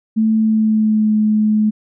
sine tone with pitch glide, 220 to 214 Hz, A3 to A3, 0 to -48 cents, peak -11 dBFS, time 0.16-1.71 s, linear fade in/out 20 ms, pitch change -48 cents, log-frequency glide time 0.36-1.15 s, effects none

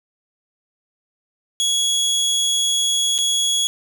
25% pulse tone with dropouts, 3344 Hz, G#7, 11 cents sharp, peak -13 dBFS, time 1.6-3.67 s, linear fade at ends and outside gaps 0 ms, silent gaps 3.18-3.187 s, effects none

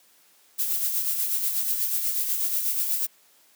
violet noise with tremolo, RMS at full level -24 dBFS, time 0.58-3.07 s, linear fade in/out 20 ms, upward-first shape sine, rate 8.2 Hz, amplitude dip 45%, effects white hiss -59 dBFS RMS until 3.55 s + high-pass 200 Hz 12 dB/octave

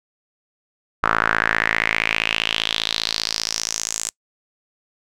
sawtooth tone with band-pass filter sweep, 55.1 Hz, A1, 3 cents sharp, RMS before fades -22 dBFS, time 1.03-4.1 s, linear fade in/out 5 ms, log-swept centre 1300 to 7500 Hz, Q 4.3, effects noise-tail reverb RT60 0.1 s tail -26 dB re dry

